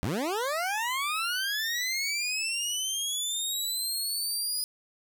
20% pulse linear sweep, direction up, 73.1 to 4978 Hz, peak -23 dBFS, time 0.03-4.64 s, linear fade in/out 0 ms, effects none

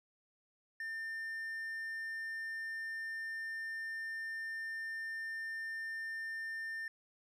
triangle tone, 1800 Hz, A6, 39 cents sharp, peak -37 dBFS, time 0.8-6.88 s, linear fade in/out 2 ms, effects none

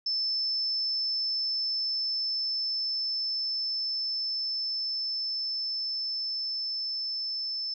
sine tone with level ramp, 5274 Hz, E8, in tune, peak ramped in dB -26 to -30 dBFS, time 0.06-7.74 s, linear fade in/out 5 ms, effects none

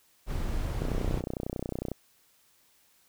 brown noise, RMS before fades -31 dBFS, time 0.26-1.23 s, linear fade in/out 50 ms
click train, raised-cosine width 2 ms, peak -19 dBFS, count 35, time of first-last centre 0.82-1.917 s, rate 31 Hz
effects white hiss -65 dBFS RMS until 3.08 s

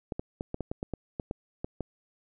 clicks, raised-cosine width 2 ms, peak -19 dBFS, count 12, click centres 0.122 / 0.195 / 0.409 / 0.544 / 0.607 / 0.715 / 0.829 / 0.937 / 1.198 / 1.311 / 1.645 / 1.807 s, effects none

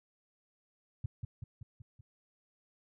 sine tone with echo, 110 Hz, A2, in tune, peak -30 dBFS, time 1.04-1.06 s, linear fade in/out 5 ms, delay 190 ms, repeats 5, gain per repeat -4 dB, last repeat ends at 2.01 s, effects none

